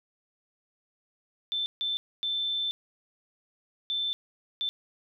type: tone bursts at uneven times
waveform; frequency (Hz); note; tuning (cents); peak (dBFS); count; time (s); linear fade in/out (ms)
sine; 3540; A7; +10; -27; 5; 1.52-1.66 / 1.81-1.97 / 2.23-2.71 / 3.9-4.13 / 4.61-4.69; 0
effects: none